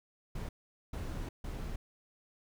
brown noise bursts at uneven times, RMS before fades -39 dBFS, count 3, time 0.35-0.49 / 0.93-1.29 / 1.44-1.76 s, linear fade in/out 5 ms, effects none

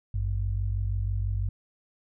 sine tone pair together, 51.91 / 98 Hz, G#1 / G2, 0 / 0 cents, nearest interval major seventh, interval 1100 cents, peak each -28 dBFS, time 0.14-1.49 s, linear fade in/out 5 ms, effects none

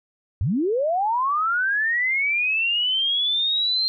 sine linear sweep, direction up, 74.7 to 4186 Hz, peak -19 dBFS, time 0.41-3.88 s, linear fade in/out 0 ms, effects none

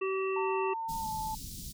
harmonic tone, 383.2 Hz, G4, 39 cents flat, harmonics 1 / 3 / 5 / 7, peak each -30 / -37 / -48 / -39 dBFS, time 0.01-0.74 s, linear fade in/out 10 ms
sine tone with pitch glide, 903 to 875.3 Hz, A5 to A5, +45 to -9 cents, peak -33 dBFS, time 0.36-1.35 s, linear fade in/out 5 ms, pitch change -54 cents, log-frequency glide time 1-1.07 s
pink band-stop noise, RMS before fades -42 dBFS, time 0.88-1.73 s, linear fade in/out 20 ms, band 230 to 4200 Hz, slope 24 dB/octave
effects none

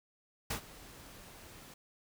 pink noise with ADSR envelope, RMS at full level -34 dBFS, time 0.5-1.74 s, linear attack 8 ms, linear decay 94 ms, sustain -19 dB, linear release 4 ms, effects none

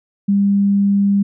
sine tone, 200 Hz, G3, 35 cents sharp, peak -11 dBFS, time 0.28-1.23 s, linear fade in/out 10 ms, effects none

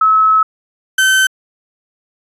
sine / 35% pulse tone pair in turn, 1293 / 1537.6 Hz, E6 / G6, -34 / -34 cents, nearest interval minor third, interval 300 cents, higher second, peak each -7 dBFS, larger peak neither, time 0.01-0.43 / 0.98-1.27 s, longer first, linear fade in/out 5 ms, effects resampled to 32000 Hz

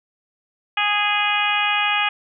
harmonic tone, 413.8 Hz, G#4, 6 cents flat, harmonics 2 / 3 / 4 / 5 / 6 / 7 / 8, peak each -24 / -25 / -26 / -27 / -22 / -25 / -31 dBFS, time 0.77-2.09 s, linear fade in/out 5 ms, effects none

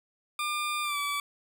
20% pulse tone with pitch glide, 1200 to 1150.5 Hz, D6 to D6, +37 to -36 cents, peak -24 dBFS, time 0.39-1.2 s, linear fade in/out 2 ms, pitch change -73 cents, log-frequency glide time 0.83-0.98 s, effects 10-bit

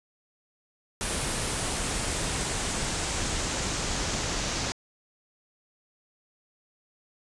pink noise with low-pass filter sweep, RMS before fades -30 dBFS, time 1.01-4.72 s, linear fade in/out 0 ms, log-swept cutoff 10000 to 6400 Hz, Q 1.9, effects resampled to 24000 Hz

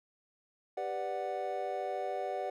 triangle chord, G major seventh, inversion none, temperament equal, 392 / 493.9 / 587.3 / 740 Hz, G4 / B4 / D5 / F#5, 0 / 0 / 0 / 0 cents, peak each -39 / -39 / -37 / -35 dBFS, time 0.77-2.5 s, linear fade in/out 5 ms, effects none

